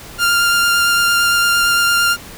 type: tone with vibrato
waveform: sawtooth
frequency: 1396.9 Hz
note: F6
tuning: in tune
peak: -8 dBFS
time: 0.18-2.17 s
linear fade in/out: 50 ms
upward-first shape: sine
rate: 8.8 Hz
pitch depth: 9 cents each way
effects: pink hiss -35 dBFS RMS until 2.37 s